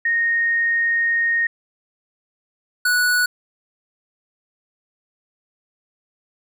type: tone pair in turn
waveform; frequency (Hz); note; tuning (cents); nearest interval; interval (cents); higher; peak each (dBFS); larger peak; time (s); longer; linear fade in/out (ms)
sine / square; 1856 / 1473.1; A#6 / F#6; -8 / -8; major third; 400; first; -16; neither; 0.05-1.47 / 2.85-3.26; first; 5
effects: none